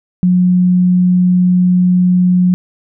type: tone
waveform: sine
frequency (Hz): 180.6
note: F#3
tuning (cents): -42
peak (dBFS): -7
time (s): 0.23-2.54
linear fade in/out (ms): 0
effects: none